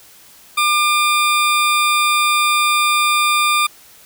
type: tone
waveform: 20% pulse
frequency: 1200 Hz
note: D6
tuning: 37 cents sharp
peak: -8 dBFS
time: 0.57-3.67 s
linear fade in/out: 10 ms
effects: white hiss -45 dBFS RMS until 4.05 s